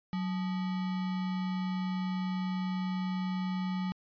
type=tone with sample-and-hold; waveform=sine; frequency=185 Hz; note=F#3; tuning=in tune; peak=-30 dBFS; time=0.13-3.92 s; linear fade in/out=0 ms; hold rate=1050 Hz; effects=resampled to 11025 Hz